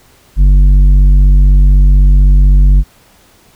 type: tone with tanh clipping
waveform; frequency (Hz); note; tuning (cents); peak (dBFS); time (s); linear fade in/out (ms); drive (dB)
triangle; 47.98; G1; -36; -4; 0.36-2.84; 50; 12
effects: pink hiss -46 dBFS RMS until 3.55 s